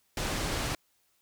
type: low-pass noise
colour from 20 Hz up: pink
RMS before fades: -32 dBFS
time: 0.17-0.75 s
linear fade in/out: 2 ms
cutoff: 8600 Hz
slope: 12 dB/octave
effects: white hiss -71 dBFS RMS until 1.21 s